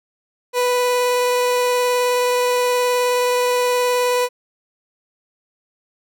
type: tone with vibrato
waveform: 30% pulse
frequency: 493.9 Hz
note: B4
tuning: in tune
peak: -13 dBFS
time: 0.53-4.29 s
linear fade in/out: 50 ms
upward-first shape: triangle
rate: 19 Hz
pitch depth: 11 cents each way
effects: none